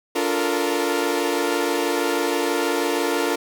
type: chord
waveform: sawtooth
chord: Bb major seventh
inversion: first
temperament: equal with one note detuned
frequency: 289.6 / 349.2 / 440 / 466.2 Hz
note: D4 / F4 / A4 / Bb4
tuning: -24 / 0 / 0 / 0 cents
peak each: -22 / -21 / -24 / -21 dBFS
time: 0.15-3.36 s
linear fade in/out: 10 ms
effects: none